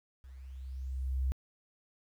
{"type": "tone with level ramp", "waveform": "sine", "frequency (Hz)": 65.41, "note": "C2", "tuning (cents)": 0, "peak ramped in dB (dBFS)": [-48, -26], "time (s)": [0.24, 1.32], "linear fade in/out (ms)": 0, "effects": ["tanh soft clip ceiling -23 dBFS", "11-bit"]}